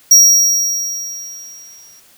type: tone with exponential decay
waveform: square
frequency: 5670 Hz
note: F8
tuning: 25 cents sharp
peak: -3 dBFS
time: 0.11-2 s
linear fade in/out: 5 ms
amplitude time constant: 410 ms
effects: white hiss -48 dBFS RMS until 2.17 s